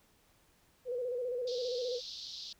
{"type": "tone with vibrato", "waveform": "sine", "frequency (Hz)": 493.9, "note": "B4", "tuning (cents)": 0, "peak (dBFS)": -33, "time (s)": [0.85, 2.01], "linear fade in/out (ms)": 50, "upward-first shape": "square", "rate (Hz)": 15, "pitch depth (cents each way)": 52}
{"type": "band-pass noise", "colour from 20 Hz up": "pink", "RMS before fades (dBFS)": -45, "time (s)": [1.47, 2.53], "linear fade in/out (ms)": 5, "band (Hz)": [3600, 5200], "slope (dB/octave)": 48}
{"effects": ["pink hiss -68 dBFS RMS until 2.59 s"]}